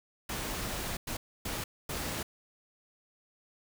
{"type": "noise bursts at uneven times", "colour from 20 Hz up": "pink", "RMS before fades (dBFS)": -36, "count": 4, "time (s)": [[0.29, 0.97], [1.07, 1.17], [1.45, 1.64], [1.89, 2.23]], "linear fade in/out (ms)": 5, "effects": []}